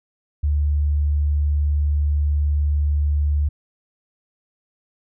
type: tone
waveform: sine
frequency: 73.42 Hz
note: D2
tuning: in tune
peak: -16 dBFS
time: 0.43-3.49 s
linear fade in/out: 10 ms
effects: none